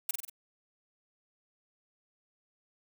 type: noise with echo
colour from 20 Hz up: blue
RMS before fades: -29 dBFS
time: 0.09-0.11 s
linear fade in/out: 5 ms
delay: 47 ms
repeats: 4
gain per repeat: -4 dB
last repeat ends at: 0.298 s
effects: none